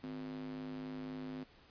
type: tone with high-pass filter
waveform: square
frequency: 51.91 Hz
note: G#1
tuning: in tune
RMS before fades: -44 dBFS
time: 0.03-1.44 s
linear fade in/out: 10 ms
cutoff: 230 Hz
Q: 6.7
effects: pink hiss -63 dBFS RMS until 1.7 s + resampled to 11025 Hz